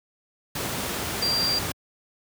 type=tone in noise; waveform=sine; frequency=4732 Hz; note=D8; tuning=12 cents sharp; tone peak=-22 dBFS; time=1.22-1.59 s; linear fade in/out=5 ms; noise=pink; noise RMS=-29 dBFS; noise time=0.55-1.72 s; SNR=+4 dB; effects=high-pass 80 Hz 12 dB/octave